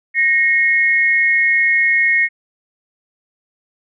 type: tone pair together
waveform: sine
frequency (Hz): 1864.7 / 2169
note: A#6 / C#7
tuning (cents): 0 / -38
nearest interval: minor third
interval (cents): 262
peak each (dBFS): -14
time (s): 0.14-2.29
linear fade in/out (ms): 50
effects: none